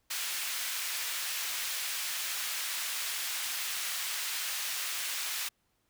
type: high-pass noise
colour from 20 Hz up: pink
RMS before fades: -35 dBFS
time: 0.1-5.49 s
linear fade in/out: 10 ms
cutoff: 1900 Hz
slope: 12 dB/octave
effects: pink hiss -75 dBFS RMS until 5.89 s